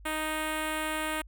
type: tone with notch filter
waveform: 5% pulse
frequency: 311.1 Hz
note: D#4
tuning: in tune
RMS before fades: -32 dBFS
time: 0.05-1.22 s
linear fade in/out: 10 ms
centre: 4800 Hz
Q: 0.76
effects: added 50 Hz sine -47 dBFS peak until 1.27 s